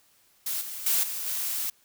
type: noise with level steps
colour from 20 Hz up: blue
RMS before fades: -30 / -37 / -24 / -33 / -30 dBFS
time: 0.46-1.7 s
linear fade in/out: 5 ms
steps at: 0.61 / 0.86 / 1.03 / 1.26 s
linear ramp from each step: 5 ms
effects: white hiss -63 dBFS RMS until 1.84 s